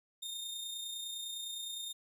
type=tone with amplitude modulation; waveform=sawtooth; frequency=3657 Hz; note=A#7; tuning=34 cents flat; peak=-35 dBFS; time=0.22-1.93 s; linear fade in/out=10 ms; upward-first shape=sine; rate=29.8 Hz; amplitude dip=35%; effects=none